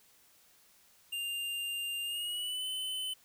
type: tone with pitch glide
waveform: square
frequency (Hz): 2798 to 3034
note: F7 to F#7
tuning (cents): +3 to +43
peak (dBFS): -35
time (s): 1.12-3.14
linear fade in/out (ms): 10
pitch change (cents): +140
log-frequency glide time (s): 2.03-2.66
effects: white hiss -64 dBFS RMS until 3.24 s

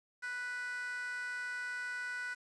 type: tone with high-pass filter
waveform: 15% pulse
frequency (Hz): 493.9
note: B4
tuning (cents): 0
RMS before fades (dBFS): -40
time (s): 0.22-2.35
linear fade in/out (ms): 20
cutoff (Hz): 1600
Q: 9.3
effects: resampled to 22050 Hz + 10-bit

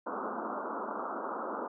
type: band-pass noise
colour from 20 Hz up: white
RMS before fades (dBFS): -37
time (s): 0.06-1.68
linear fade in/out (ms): 10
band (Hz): 200 to 1400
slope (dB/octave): 96
effects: none

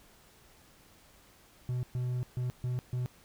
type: tone bursts at uneven times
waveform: triangle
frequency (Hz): 124.7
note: B2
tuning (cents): +17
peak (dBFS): -28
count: 5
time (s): 1.69-1.83 / 1.95-2.23 / 2.37-2.5 / 2.64-2.79 / 2.93-3.06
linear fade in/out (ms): 0
effects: pink hiss -60 dBFS RMS until 3.24 s

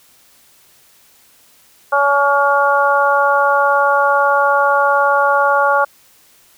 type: harmonic tone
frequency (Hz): 282.4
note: C#4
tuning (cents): +32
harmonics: 2 / 3 / 4 / 5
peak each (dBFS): -16 / -16 / -16 / -16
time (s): 1.92-5.85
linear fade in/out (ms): 10
effects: white hiss -50 dBFS RMS until 6.57 s

